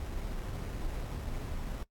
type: noise with sample-and-hold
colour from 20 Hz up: brown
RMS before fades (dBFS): -37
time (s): 0-1.83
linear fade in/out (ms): 2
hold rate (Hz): 4410
effects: noise-tail reverb RT60 0.1 s tail -19 dB re dry + AAC 64 kbps